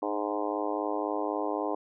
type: harmonic tone with a mistuned harmonic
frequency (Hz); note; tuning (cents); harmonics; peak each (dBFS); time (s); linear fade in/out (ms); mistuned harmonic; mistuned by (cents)
103.83; G#2; 0; 3 / 4 / 5 / 6 / 7 / 8 / 9 / 10; -34 / -35 / -36 / -37 / -37 / -38 / -39 / -39; 0.02-1.75; 5; 3; -26
effects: none